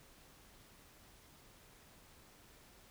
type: silence
effects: pink hiss -62 dBFS RMS until 2.9 s